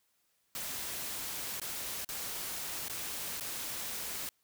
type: noise with dropouts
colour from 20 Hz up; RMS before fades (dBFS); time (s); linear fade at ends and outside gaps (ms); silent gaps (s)
white; -39; 0.55-4.29; 1; 1.599-1.616 / 2.047-2.089 / 2.883-2.897 / 3.399-3.408
effects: white hiss -75 dBFS RMS until 4.43 s